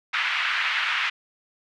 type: band-pass noise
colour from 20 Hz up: white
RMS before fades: -25 dBFS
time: 0.13-1.1 s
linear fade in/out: 10 ms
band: 1200 to 2800 Hz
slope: 24 dB/octave
effects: none